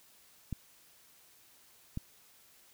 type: clicks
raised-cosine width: 5 ms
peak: -23 dBFS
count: 2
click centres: 0.527 / 1.974 s
effects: white hiss -62 dBFS RMS until 2.73 s